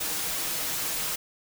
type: noise with comb filter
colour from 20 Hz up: white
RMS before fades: -30 dBFS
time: 0-1.16 s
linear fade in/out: 10 ms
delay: 6.3 ms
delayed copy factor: +0.5
effects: none

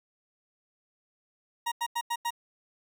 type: tone bursts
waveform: 40% pulse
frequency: 943 Hz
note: A#5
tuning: 20 cents sharp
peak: -27 dBFS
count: 5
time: 1.66-2.306 s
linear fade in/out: 10 ms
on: 58 ms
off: 89 ms
effects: none

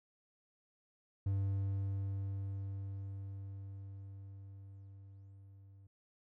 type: tone with level ramp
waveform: triangle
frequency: 98 Hz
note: G2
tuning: in tune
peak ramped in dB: -29 to -54 dBFS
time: 1.26-5.87 s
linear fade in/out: 5 ms
effects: none

